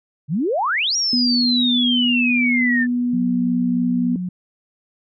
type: exponential two-way sweep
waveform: sine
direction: up then down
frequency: 131.9 to 5750 to 1748 Hz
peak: -17 dBFS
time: 0.28-2.87 s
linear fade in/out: 50 ms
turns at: 0.96 s
type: tone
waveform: sine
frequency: 244.4 Hz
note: B3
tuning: 18 cents flat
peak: -17 dBFS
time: 1.13-4.16 s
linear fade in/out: 2 ms
type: tone with pitch glide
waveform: sine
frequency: 182.2 to 180.84 Hz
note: F#3 to F#3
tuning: -26 to -39 cents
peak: -22 dBFS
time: 3.13-4.29 s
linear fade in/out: 5 ms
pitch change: -13 cents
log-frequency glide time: 3.44-3.51 s
effects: none